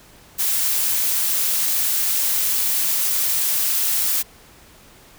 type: noise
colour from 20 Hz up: blue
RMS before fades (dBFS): -20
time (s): 0.38-4.23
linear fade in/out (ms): 20
effects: pink hiss -48 dBFS RMS until 5.18 s